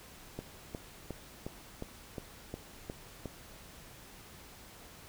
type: click train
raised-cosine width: 2 ms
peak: -25 dBFS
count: 9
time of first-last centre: 0.39-3.257 s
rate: 2.79 Hz
effects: pink hiss -53 dBFS RMS until 5.08 s